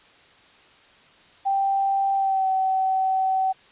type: tone with pitch glide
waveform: sine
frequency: 784 to 761.2 Hz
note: G5 to F#5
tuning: 0 to +49 cents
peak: -19 dBFS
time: 1.45-3.53 s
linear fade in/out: 20 ms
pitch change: -51 cents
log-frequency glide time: 2.15-2.48 s
effects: white hiss -53 dBFS RMS until 3.71 s + resampled to 8000 Hz